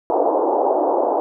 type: band-pass noise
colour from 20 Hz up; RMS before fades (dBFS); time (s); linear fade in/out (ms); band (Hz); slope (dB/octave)
white; -18; 0.1-1.2; 0; 310 to 880; 48
effects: none